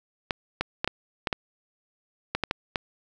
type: clicks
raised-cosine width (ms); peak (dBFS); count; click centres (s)
0.3; -9; 10; 0.308 / 0.61 / 0.845 / 0.876 / 1.272 / 1.328 / 2.35 / 2.437 / 2.511 / 2.758
effects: none